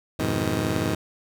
15% pulse chord, F half-diminished seventh, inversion none, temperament just, 87.31 / 104.77 / 125.72 / 157.15 Hz, F2 / Ab2 / Cb3 / Eb3, 0 / +16 / +31 / +18 cents, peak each -24 / -22 / -23 / -23 dBFS, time 0.19-0.95 s, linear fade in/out 5 ms, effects none

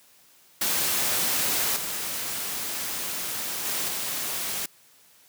white noise with level steps, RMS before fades -25 / -31 / -28 / -30 dBFS, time 0.61-4.66 s, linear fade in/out 5 ms, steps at 1.76 / 3.65 / 3.88 s, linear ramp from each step 5 ms, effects white hiss -57 dBFS RMS until 5.28 s + high-pass 100 Hz 12 dB/octave

